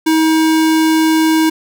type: tone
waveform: square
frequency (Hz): 318.3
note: D#4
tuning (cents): +39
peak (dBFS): -10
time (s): 0.06-1.5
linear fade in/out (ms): 10
effects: none